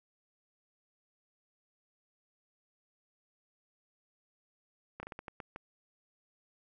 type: slowing click train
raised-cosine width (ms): 0.5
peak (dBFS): -27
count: 8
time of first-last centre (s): 5-5.561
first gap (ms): 30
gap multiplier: 1.32
effects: none

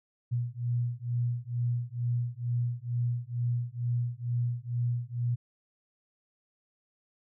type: beating tone pair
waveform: sine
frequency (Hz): 119.5 / 121.7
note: A#2 / B2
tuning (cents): +43 / -25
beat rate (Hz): 2.2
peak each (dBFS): -31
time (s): 0.31-5.36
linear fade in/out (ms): 20
effects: none

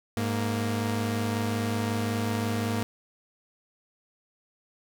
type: tone pair together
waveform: sawtooth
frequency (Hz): 103.83 / 233.1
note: G#2 / A#3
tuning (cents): 0 / 0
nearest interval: octave + major second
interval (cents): 1400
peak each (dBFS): -25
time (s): 0.17-2.83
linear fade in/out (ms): 0
effects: none

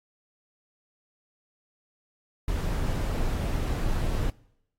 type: noise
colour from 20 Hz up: brown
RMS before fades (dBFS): -27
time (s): 2.48-4.3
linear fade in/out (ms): 2
effects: noise-tail reverb RT60 0.8 s tail -23 dB re dry + AAC 48 kbps

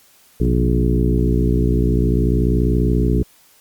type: harmonic tone with a mistuned harmonic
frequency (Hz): 60.4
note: B1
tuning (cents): -38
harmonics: 1 / 2 / 3 / 4 / 5 / 6 / 7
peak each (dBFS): -17 / -20 / -22 / -23 / -24 / -25 / -25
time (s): 0.4-3.23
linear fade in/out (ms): 5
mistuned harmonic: 2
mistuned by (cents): +88
effects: white hiss -52 dBFS RMS until 3.6 s + Opus 48 kbps

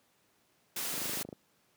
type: noise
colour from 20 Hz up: white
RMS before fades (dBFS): -36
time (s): 0.76-1.23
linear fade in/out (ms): 5
type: click train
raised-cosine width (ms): 2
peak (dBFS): -28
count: 11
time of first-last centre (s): 0.94-1.328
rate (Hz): 25.8
effects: pink hiss -70 dBFS RMS until 1.76 s + high-pass 150 Hz 12 dB/octave

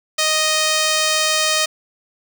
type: tone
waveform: 5% pulse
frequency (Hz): 622.3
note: D#5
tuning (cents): 0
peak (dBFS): -4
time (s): 0.18-1.66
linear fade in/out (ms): 10
effects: none

